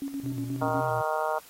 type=tone with tremolo; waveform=sine; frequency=277.2 Hz; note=C#4; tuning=in tune; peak=-29 dBFS; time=0.02-0.81 s; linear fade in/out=0 ms; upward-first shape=square; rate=8.3 Hz; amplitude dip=60%
type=tone with vibrato; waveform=triangle; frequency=123.47 Hz; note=B2; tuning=in tune; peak=-31 dBFS; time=0.23-1.02 s; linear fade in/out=10 ms; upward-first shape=square; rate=3.8 Hz; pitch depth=53 cents each way
type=harmonic tone; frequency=155.5 Hz; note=D#3; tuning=1 cent flat; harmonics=3 / 4 / 5 / 6 / 7 / 8 / 9; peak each=-35 / -30 / -32 / -32 / -35 / -37 / -37 dBFS; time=0.61-1.39 s; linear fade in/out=10 ms
effects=white hiss -52 dBFS RMS until 1.49 s + AAC 48 kbps